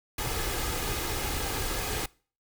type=noise with comb filter; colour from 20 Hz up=pink; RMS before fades=-31 dBFS; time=0.18-2.06 s; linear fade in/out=5 ms; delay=2.4 ms; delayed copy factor=+0.5; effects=noise-tail reverb RT60 0.4 s tail -23 dB re dry